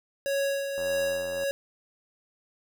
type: tone with tremolo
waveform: square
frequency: 554.4 Hz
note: C#5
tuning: in tune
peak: -25 dBFS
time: 0.26-1.51 s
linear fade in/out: 0 ms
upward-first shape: sine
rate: 1.7 Hz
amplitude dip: 50%
type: click train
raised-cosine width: 1 ms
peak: -29 dBFS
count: 59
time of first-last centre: 0.78-1.435 s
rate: 88.5 Hz
effects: none